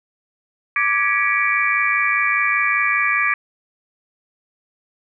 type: tone cluster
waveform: sine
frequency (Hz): 1171 / 1668 / 1940 / 2261 / 2366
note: D6 / G#6 / B6 / C#7 / D7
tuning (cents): -5 / +7 / -31 / +34 / +12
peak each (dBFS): -22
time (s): 0.76-3.34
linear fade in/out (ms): 2
effects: none